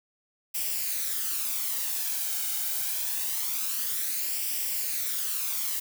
blue noise with flanger, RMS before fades -30 dBFS, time 0.54-5.8 s, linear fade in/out 10 ms, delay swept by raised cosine 0.37 to 1.34 ms, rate 0.25 Hz, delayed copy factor +0.55, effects none

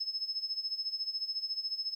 sine tone with tremolo, 5200 Hz, E8, 24 cents flat, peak -30 dBFS, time 0-1.95 s, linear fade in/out 10 ms, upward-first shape sine, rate 14 Hz, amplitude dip 80%, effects 11-bit

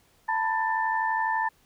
sine tone cluster, 888 / 980 / 1776 Hz, A5 / B5 / A6, +16 / -14 / +16 cents, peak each -26 / -30 / -29 dBFS, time 0.28-1.49 s, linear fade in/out 10 ms, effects pink hiss -63 dBFS RMS until 1.65 s

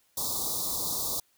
white band-stop noise, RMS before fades -31 dBFS, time 0.17-1.2 s, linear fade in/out 5 ms, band 1200 to 3600 Hz, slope 96 dB/octave, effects white hiss -68 dBFS RMS until 1.37 s

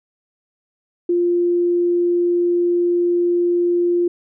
sine tone, 349.2 Hz, F4, in tune, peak -14 dBFS, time 1.09-4.08 s, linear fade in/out 5 ms, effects none

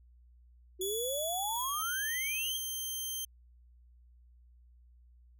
sine exponential sweep, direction up, 360 to 3322 Hz, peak -34 dBFS, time 0.79-2.58 s, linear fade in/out 20 ms
5% pulse tone with pitch glide, 3404 to 3140 Hz, G#7 to G7, +42 to +2 cents, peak -28 dBFS, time 0.81-3.25 s, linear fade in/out 5 ms, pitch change -140 cents, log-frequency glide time 1.54-1.83 s
effects added 60 Hz sine -57 dBFS peak until 5.39 s

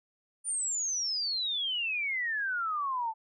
sine exponential sweep, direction down, 9397 to 867 Hz, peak -29 dBFS, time 0.44-3.14 s, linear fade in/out 50 ms, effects none

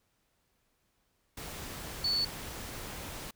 sine tone in noise, 4453 Hz, C#8, 7 cents sharp, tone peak -27 dBFS, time 2.04-2.25 s, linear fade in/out 5 ms, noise pink, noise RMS -42 dBFS, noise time 1.37-3.31 s, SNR +12 dB, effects pink hiss -75 dBFS RMS until 3.35 s

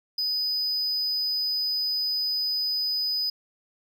triangle tone, 4990 Hz, D#8, 4 cents sharp, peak -23 dBFS, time 0.18-3.3 s, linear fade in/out 5 ms, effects none

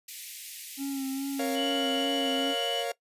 white high-pass noise, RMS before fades -41 dBFS, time 0.08-1.56 s, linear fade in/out 5 ms, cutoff 2000 Hz, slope 48 dB/octave
triangle tone with vibrato, 271.9 Hz, C#4, 33 cents flat, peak -28 dBFS, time 0.77-2.55 s, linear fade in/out 50 ms, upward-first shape sine, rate 2.4 Hz, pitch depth 33 cents each way
45% pulse chord, Bb minor, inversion none, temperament equal, 466.2 / 554.4 / 698.5 Hz, Bb4 / Db5 / F5, 0 / 0 / 0 cents, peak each -34 dBFS, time 1.39-2.92 s, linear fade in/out 5 ms
sine tone, 2960 Hz, F#7, in tune, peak -30 dBFS, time 1.54-2.85 s, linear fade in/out 50 ms
effects noise-tail reverb RT60 0.1 s tail -20 dB re dry + resampled to 32000 Hz

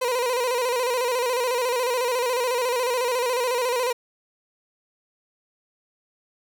30% pulse tone with vibrato, 493.9 Hz, B4, in tune, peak -19 dBFS, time 0.01-3.93 s, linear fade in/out 10 ms, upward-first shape square, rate 14 Hz, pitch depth 64 cents each way, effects none

